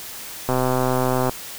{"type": "click train", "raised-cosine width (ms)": 1, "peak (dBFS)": -7, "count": 104, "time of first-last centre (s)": [0.49, 1.295], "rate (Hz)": 128, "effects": ["white hiss -35 dBFS RMS until 1.58 s"]}